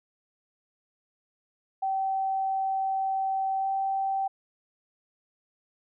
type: tone with pitch glide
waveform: sine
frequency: 771 to 776.4 Hz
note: G5 to G5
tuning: -29 to -17 cents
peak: -25 dBFS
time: 1.82-4.28 s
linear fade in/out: 10 ms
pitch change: +12 cents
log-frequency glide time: 3.59-3.67 s
effects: none